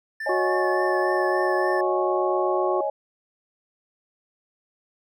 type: tone with vibrato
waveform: triangle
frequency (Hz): 1760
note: A6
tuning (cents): 0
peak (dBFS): -27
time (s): 0.2-1.81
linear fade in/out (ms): 5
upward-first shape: triangle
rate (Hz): 3.5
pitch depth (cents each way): 32
type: chord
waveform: sine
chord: C# suspended second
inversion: none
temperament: equal with one note detuned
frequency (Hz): 554.4 / 622.3 / 834.9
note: C#5 / D#5 / G#5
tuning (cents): 0 / 0 / +9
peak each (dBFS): -27 / -27 / -28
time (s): 0.26-2.9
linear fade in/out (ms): 5
type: harmonic tone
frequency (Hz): 366.9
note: F#4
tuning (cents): -15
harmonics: 1 / 2 / 3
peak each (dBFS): -24 / -33 / -29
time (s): 0.29-2.81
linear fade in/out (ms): 5
effects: none

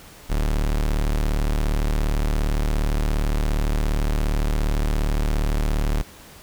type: tone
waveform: 40% pulse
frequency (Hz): 37.3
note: D1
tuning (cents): +28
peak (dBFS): -18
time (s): 0.29-6.03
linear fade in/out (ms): 20
effects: pink hiss -45 dBFS RMS until 6.42 s

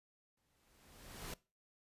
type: noise with exponential growth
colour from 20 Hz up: pink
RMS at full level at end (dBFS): -44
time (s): 0.37-1.34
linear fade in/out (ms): 5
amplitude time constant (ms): 210
effects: noise-tail reverb RT60 0.3 s tail -21 dB re dry + resampled to 32000 Hz

